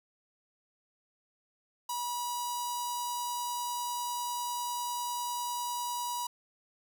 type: tone with notch filter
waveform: sawtooth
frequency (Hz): 970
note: B5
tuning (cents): -31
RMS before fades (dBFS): -35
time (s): 1.89-6.27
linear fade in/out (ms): 5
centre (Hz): 2000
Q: 0.56
effects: none